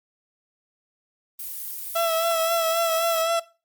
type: noise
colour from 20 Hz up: violet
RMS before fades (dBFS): -33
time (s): 1.39-3.22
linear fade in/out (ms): 5
type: tone with vibrato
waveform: 30% pulse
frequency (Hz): 662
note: E5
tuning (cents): +7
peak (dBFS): -18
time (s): 1.95-3.4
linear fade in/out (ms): 10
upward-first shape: sine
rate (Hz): 3.8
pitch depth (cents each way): 33
effects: noise-tail reverb RT60 0.3 s tail -18 dB re dry + Opus 24 kbps